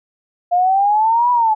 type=exponential two-way sweep; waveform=sine; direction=up then down; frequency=698.5 to 987.8 to 848 Hz; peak=-11 dBFS; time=0.51-1.55 s; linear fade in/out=20 ms; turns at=1.31 s; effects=none